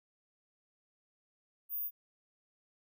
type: tone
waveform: sine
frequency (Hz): 14917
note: A#9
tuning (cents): 0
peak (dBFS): -34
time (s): 1.69-1.91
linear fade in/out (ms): 50
effects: none